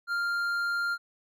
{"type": "tone with hard clipping", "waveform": "triangle", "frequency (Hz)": 1396.9, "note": "F6", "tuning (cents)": 0, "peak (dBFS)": -28, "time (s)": [0.07, 0.98], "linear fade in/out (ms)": 50, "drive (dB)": 9, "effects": []}